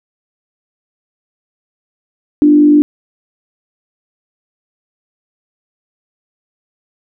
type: tone with frequency modulation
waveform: sine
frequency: 296.1 Hz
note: D4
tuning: 14 cents sharp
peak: -4 dBFS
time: 2.42-2.82 s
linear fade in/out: 0 ms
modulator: 49.5 Hz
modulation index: 0.4
effects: none